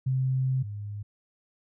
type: tone pair in turn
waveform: sine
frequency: 130.81 / 103.06 Hz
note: C3 / G#2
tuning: 0 / -13 cents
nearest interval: major third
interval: 413 cents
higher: first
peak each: -23 / -33 dBFS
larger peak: first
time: 0.06-0.63 / 0.63-1.03 s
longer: first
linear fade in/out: 10 ms
effects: none